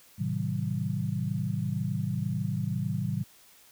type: chord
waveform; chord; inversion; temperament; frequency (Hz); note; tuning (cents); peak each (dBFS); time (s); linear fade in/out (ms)
sine; A diminished seventh; none; just; 110 / 132 / 158.4 / 190.08; A2 / C3 / Eb3 / Gb3; 0 / +16 / +31 / +47; -33; 0.18-3.24; 20
effects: white hiss -57 dBFS RMS until 3.71 s